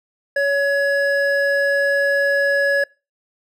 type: tone pair together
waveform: triangle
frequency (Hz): 562 / 1686.2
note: C#5 / G#6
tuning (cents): +24 / +26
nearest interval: octave + perfect fifth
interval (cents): 1902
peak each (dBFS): -16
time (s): 0.36-2.84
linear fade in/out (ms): 5
effects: noise-tail reverb RT60 0.3 s tail -25 dB re dry